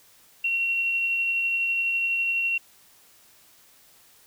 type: tone with tremolo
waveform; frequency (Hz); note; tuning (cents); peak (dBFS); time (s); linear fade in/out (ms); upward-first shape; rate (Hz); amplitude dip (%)
sine; 2734; F7; -37; -21; 0.44-2.58; 5; triangle; 12; 25
effects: white hiss -56 dBFS RMS until 4.26 s